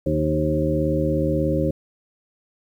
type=harmonic tone with a mistuned harmonic; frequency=76.7 Hz; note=D#2; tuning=24 cents flat; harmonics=1 / 2 / 3 / 4 / 5 / 7; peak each=-27 / -24 / -30 / -24 / -28 / -24 dBFS; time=0.06-1.71 s; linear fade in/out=5 ms; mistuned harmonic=5; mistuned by=+23 cents; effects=9-bit